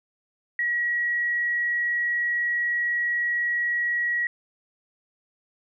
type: tone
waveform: sine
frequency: 1914 Hz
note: A#6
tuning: 45 cents sharp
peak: -22 dBFS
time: 0.59-4.27 s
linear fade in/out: 2 ms
effects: none